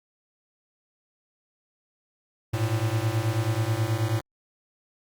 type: beating tone pair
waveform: square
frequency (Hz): 106.8 / 116.1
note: G#2 / A#2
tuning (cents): +49 / -7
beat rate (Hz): 9.3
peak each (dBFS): -27 / -27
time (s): 2.53-4.21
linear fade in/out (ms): 10
effects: Opus 48 kbps